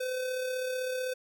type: tone with amplitude modulation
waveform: square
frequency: 510 Hz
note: C5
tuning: 44 cents flat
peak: -30 dBFS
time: 0-1.14 s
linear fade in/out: 10 ms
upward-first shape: sine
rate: 35.8 Hz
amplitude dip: 35%
effects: none